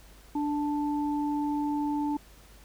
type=tone pair together; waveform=sine; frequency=293.5 / 880 Hz; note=D4 / A5; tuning=-1 / 0 cents; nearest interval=octave + perfect fifth; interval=1901 cents; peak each=-27 / -33 dBFS; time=0.35-2.17 s; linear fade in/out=5 ms; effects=added 50 Hz sine -53 dBFS peak until 2.64 s + pink hiss -56 dBFS RMS until 2.64 s